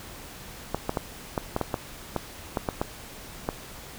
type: clicks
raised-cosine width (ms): 1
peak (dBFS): -11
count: 12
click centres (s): 0.746 / 0.894 / 0.972 / 1.378 / 1.564 / 1.613 / 1.742 / 2.163 / 2.572 / 2.688 / 2.815 / 3.489
effects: pink hiss -43 dBFS RMS until 3.98 s